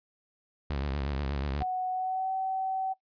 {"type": "tone with vibrato", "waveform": "sawtooth", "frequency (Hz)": 69.9, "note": "C#2", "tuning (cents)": 15, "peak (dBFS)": -26, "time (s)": [0.7, 1.63], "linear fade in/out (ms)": 0, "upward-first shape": "triangle", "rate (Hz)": 8.3, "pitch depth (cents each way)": 130}
{"type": "tone with pitch glide", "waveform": "sine", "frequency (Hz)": [740, 762.1], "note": ["F#5", "G5"], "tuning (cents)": [0, -49], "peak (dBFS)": -28, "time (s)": [1.6, 2.94], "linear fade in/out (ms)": 20, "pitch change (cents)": 51, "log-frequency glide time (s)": [1.91, 2.31]}
{"effects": ["noise-tail reverb RT60 0.1 s tail -19 dB re dry", "resampled to 11025 Hz"]}